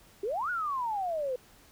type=exponential two-way sweep; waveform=sine; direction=up then down; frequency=376.2 to 1486 to 490.6 Hz; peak=-29 dBFS; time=0.23-1.36 s; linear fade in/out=5 ms; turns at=0.5 s; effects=pink hiss -58 dBFS RMS until 1.71 s